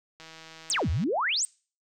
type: click train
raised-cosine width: 0.2 ms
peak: -29 dBFS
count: 136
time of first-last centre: 0.2-1.039 s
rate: 161 Hz
type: exponential two-way sweep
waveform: sine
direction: down then up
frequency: 8820 to 69.3 to 8820 Hz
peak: -24 dBFS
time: 0.7-1.45 s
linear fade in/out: 0 ms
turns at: 0.9 s
effects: noise-tail reverb RT60 0.4 s tail -26 dB re dry